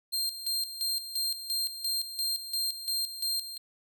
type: tone with tremolo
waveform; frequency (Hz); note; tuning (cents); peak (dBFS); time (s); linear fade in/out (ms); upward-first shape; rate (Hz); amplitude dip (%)
sawtooth; 4186; C8; 0; -25; 0.12-3.58; 20; square; 2.9; 70
effects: none